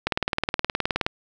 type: click train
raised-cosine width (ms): 0.3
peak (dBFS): -6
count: 20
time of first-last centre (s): 0.07-1.065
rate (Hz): 19.1
effects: none